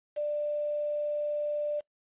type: tone with quantisation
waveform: sine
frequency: 592 Hz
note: D5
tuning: 14 cents sharp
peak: -28 dBFS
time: 0.16-1.81 s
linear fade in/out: 20 ms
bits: 8
effects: noise-tail reverb RT60 0.1 s tail -21 dB re dry + resampled to 8000 Hz

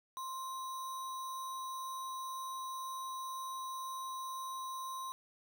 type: tone with sample-and-hold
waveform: sine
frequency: 1051 Hz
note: C6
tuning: 7 cents sharp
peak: -39 dBFS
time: 0.17-5.12 s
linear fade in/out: 0 ms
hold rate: 4900 Hz
effects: none

